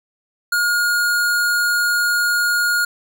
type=tone; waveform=square; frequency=1430 Hz; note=F6; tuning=41 cents sharp; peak=-16 dBFS; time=0.52-2.85 s; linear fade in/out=5 ms; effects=none